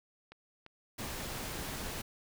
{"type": "click train", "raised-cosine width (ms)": 0.3, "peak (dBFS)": -34, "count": 4, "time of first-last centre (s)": [0.32, 1.351], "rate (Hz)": 2.91}
{"type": "noise", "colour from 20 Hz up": "pink", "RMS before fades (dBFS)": -40, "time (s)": [0.98, 2.02], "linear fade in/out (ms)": 10}
{"effects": []}